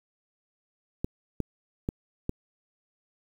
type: clicks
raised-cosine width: 3 ms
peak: -15 dBFS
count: 4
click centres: 1.045 / 1.403 / 1.889 / 2.294 s
effects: 8-bit